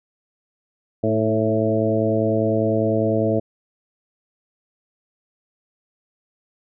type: harmonic tone with a mistuned harmonic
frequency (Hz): 110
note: A2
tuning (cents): 0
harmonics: 1 / 2 / 3 / 4 / 5 / 6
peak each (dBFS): -24 / -24 / -24 / -24 / -24 / -24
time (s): 1.03-3.4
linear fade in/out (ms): 10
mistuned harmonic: 3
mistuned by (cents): -27
effects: none